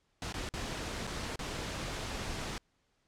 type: noise with dropouts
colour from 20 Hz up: pink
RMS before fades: -38 dBFS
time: 0.22-2.58 s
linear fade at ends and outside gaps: 1 ms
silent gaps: 0.325-0.341 / 0.49-0.538 / 1.069-1.074 / 1.359-1.391 s
effects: pink hiss -75 dBFS RMS until 3.07 s + low-pass 7000 Hz 12 dB/octave